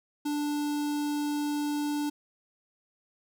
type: tone with notch filter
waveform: square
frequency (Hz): 293.7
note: D4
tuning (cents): 0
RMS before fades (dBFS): -30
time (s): 0.25-2.1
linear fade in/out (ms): 10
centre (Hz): 1900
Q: 1.2
effects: none